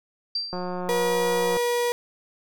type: tone with exponential decay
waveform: sine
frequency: 4699 Hz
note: D8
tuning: in tune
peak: -22 dBFS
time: 0.35-0.81 s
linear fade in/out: 5 ms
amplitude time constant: 100 ms
type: click train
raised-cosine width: 1 ms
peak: -18 dBFS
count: 188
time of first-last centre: 0.53-1.569 s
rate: 180 Hz
type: tone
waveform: 35% pulse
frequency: 481.1 Hz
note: B4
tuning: 45 cents flat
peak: -20 dBFS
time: 0.89-1.92 s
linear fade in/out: 0 ms
effects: none